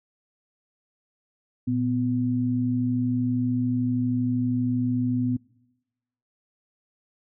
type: tone pair together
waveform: sine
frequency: 117.2 / 250.2 Hz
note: A#2 / B3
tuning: +10 / +23 cents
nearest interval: octave + minor second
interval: 1313 cents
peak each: -27 / -23 dBFS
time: 1.67-5.37 s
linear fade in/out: 10 ms
effects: noise-tail reverb RT60 1.0 s tail -24 dB re dry